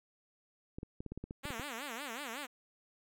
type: clicks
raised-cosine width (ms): 3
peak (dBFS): -29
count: 11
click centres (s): 0.785 / 0.831 / 1.005 / 1.063 / 1.12 / 1.176 / 1.24 / 1.309 / 1.454 / 1.505 / 1.597
type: tone with vibrato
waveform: 5% pulse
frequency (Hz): 257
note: C4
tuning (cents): -31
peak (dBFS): -29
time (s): 1.43-2.47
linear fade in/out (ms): 20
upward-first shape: sine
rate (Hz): 5.4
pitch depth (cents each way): 250
effects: none